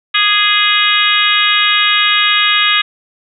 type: harmonic tone with a mistuned harmonic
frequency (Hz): 416.1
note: G#4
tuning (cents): +3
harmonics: 3 / 4 / 5 / 6 / 7 / 8 / 9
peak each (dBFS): -17 / -17 / -17 / -17 / -17 / -17 / -17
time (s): 0.14-2.82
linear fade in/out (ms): 10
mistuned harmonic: 3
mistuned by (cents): -22
effects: none